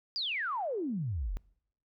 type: exponential sweep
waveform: sine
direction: down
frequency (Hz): 4978 to 36.71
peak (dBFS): -31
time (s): 0.16-1.37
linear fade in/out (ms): 0
effects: noise-tail reverb RT60 0.7 s tail -24 dB re dry